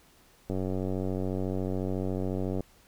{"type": "click train", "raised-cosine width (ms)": 2, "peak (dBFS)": -19, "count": 199, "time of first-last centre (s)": [0.5, 2.606], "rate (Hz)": 94, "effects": ["pink hiss -60 dBFS RMS until 2.87 s"]}